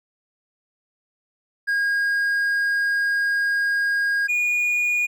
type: tone pair in turn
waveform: triangle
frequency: 1630 / 2444 Hz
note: G#6 / D#7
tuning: -33 / -32 cents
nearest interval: perfect fifth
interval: 701 cents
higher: second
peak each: -17 dBFS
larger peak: neither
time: 1.67-4.28 / 4.28-5.07 s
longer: first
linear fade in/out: 20 ms
effects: none